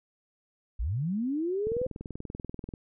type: linear sweep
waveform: sine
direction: up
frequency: 43.65 to 523 Hz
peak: -27 dBFS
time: 0.79-1.87 s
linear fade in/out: 10 ms
type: click train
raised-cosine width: 3 ms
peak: -25 dBFS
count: 23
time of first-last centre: 1.67-2.738 s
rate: 20.6 Hz
effects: none